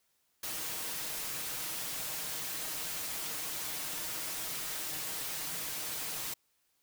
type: noise with comb filter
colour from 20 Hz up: white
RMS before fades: -38 dBFS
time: 0.43-6.34 s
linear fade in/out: 5 ms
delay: 6.4 ms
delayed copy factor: +0.55
effects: white hiss -75 dBFS RMS until 6.82 s